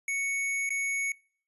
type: tone with dropouts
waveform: square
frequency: 2220 Hz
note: C#7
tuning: 2 cents sharp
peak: -29 dBFS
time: 0.08-1.12 s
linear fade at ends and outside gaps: 2 ms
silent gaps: 0.692-0.704 s
effects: noise-tail reverb RT60 0.5 s tail -25 dB re dry + resampled to 32000 Hz